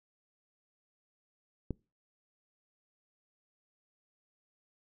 click, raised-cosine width 3 ms, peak -21 dBFS, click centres 1.707 s, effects noise-tail reverb RT60 0.3 s tail -25 dB re dry

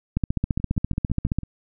two click trains, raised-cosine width 5 ms, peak -9 / -22 dBFS, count 19 / 6, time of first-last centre 0.17-1.386 / 0.6-1.433 s, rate 14.8 / 6 Hz, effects none

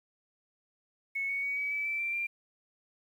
sine tone with pitch steps, 2202 / 2226 / 2251 / 2276 / 2301 / 2326 / 2352 / 2378 Hz, C#7 / C#7 / C#7 / C#7 / D7 / D7 / D7 / D7, -12 / +7 / +26 / +45 / -36 / -17 / +2 / +21 cents, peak -30 dBFS, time 1.15-2.27 s, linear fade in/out 10 ms, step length 140 ms, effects 10-bit

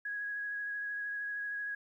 sine tone with vibrato, 1661.2 Hz, G#6, in tune, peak -35 dBFS, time 0.05-1.75 s, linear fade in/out 5 ms, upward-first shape triangle, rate 13 Hz, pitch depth 18 cents each way, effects 12-bit

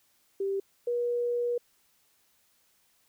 sine tone pair in turn, 392 / 481.1 Hz, G4 / B4, 0 / -45 cents, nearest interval major third, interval 355 cents, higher second, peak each -27 / -26 dBFS, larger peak second, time 0.4-0.6 / 0.87-1.58 s, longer second, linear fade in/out 5 ms, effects white hiss -68 dBFS RMS until 3.08 s

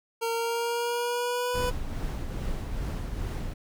25% pulse tone with pitch glide, 459.7 to 495.5 Hz, A#4 to B4, -24 to +6 cents, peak -23 dBFS, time 0.21-1.71 s, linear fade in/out 20 ms, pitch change +130 cents, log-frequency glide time 0.31-1.58 s
brown noise with tremolo, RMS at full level -30 dBFS, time 1.54-3.54 s, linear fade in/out 10 ms, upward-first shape triangle, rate 2.4 Hz, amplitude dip 40%
effects none

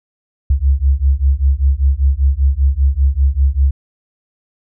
sine beating tone pair, 66 / 71.1 Hz, C2 / C#2, +16 / +45 cents, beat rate 5.1 Hz, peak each -13 dBFS, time 0.5-3.71 s, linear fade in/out 5 ms, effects none

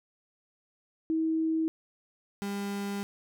sine / 35% pulse tone pair in turn, 321 / 200.6 Hz, E4 / G3, -46 / +40 cents, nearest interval minor sixth, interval 814 cents, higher first, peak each -25 / -30 dBFS, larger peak first, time 1.1-1.68 / 2.42-3.03 s, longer second, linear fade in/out 0 ms, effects none

